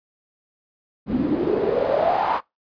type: noise with band-pass filter sweep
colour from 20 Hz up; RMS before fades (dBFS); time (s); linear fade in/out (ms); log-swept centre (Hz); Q
pink; -21; 1.06-2.41; 50; 230 to 1000; 6.3
effects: noise-tail reverb RT60 0.2 s tail -23 dB re dry + resampled to 11025 Hz